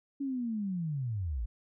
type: linear sweep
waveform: sine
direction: down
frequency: 283 to 49 Hz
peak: -31 dBFS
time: 0.2-1.46 s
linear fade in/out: 10 ms
effects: none